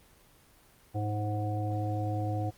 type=harmonic tone; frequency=105 Hz; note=G#2; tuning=19 cents sharp; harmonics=1 / 3 / 5 / 7; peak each=-30 / -37 / -40 / -37 dBFS; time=0.94-2.51 s; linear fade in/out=20 ms; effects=pink hiss -60 dBFS RMS until 2.57 s + Opus 24 kbps